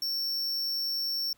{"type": "tone", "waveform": "square", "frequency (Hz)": 5450, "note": "F8", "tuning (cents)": -43, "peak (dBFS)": -29, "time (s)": [0.02, 1.33], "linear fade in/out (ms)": 2, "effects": ["pink hiss -65 dBFS RMS until 1.37 s"]}